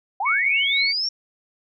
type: linear sweep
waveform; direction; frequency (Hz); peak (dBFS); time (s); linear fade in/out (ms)
sine; up; 727 to 5590; -21; 0.2-1.09; 5
type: tone with tremolo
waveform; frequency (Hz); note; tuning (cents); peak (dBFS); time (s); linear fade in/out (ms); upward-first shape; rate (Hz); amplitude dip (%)
sine; 2221; C#7; +3; -18; 0.25-0.93; 20; triangle; 4.1; 35
effects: none